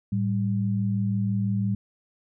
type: tone pair together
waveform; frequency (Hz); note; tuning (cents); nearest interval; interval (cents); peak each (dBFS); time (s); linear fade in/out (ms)
sine; 110 / 196; A2 / G3; 0 / 0; minor seventh; 1000; -25; 0.12-1.75; 5
effects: none